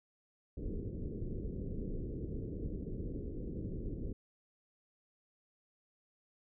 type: low-pass noise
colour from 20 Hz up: pink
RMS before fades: -40 dBFS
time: 0.57-4.13 s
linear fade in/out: 5 ms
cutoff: 460 Hz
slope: 48 dB/octave
effects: none